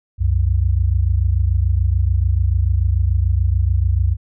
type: tone pair together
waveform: sine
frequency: 64.9 / 91.78 Hz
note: C2 / F#2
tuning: -13 / -14 cents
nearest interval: tritone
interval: 599 cents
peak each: -16 dBFS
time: 0.18-4.17 s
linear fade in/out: 50 ms
effects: none